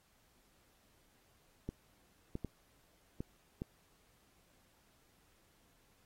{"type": "clicks", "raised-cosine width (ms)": 3, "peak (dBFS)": -26, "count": 5, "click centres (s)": [1.69, 2.354, 2.447, 3.205, 3.619], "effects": ["pink hiss -71 dBFS RMS until 6.05 s", "AAC 48 kbps"]}